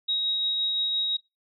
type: tone with tremolo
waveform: sine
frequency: 3797 Hz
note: A#7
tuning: 31 cents sharp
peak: -23 dBFS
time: 0.08-1.17 s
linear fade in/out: 10 ms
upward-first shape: triangle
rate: 5.8 Hz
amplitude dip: 25%
effects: noise-tail reverb RT60 0.2 s tail -18 dB re dry